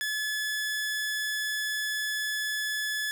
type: tone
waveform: sawtooth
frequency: 1716 Hz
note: A6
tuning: 44 cents flat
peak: -25 dBFS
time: 0.01-3.11 s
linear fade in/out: 0 ms
effects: none